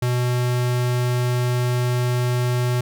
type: tone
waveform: square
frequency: 123.47 Hz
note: B2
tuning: in tune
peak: -19 dBFS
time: 0.02-2.81 s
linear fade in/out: 5 ms
effects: none